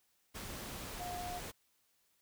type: tone in noise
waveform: sine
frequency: 713 Hz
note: F5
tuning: 36 cents sharp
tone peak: -41 dBFS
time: 0.99-1.4 s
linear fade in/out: 20 ms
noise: pink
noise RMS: -45 dBFS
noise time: 0.34-1.52 s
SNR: +1 dB
effects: white hiss -75 dBFS RMS until 2.21 s